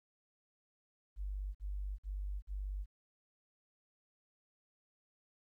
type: tone bursts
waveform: sine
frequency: 49 Hz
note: G1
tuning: in tune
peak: -37 dBFS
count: 4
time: 1.16-2.861 s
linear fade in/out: 50 ms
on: 390 ms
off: 47 ms
effects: 13-bit